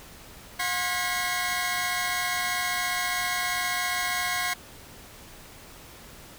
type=tone cluster; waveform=sawtooth; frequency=721 / 1069 / 1635 / 1947 / 2178 Hz; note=F#5 / C6 / G#6 / B6 / C#7; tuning=-45 / +37 / -28 / -25 / -31 cents; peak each=-29 dBFS; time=0.59-4.54 s; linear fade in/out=10 ms; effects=pink hiss -47 dBFS RMS until 6.38 s